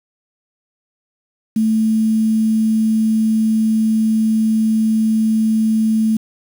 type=tone with quantisation; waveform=sine; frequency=220 Hz; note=A3; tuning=in tune; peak=-12 dBFS; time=1.56-6.17 s; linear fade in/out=5 ms; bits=6; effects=none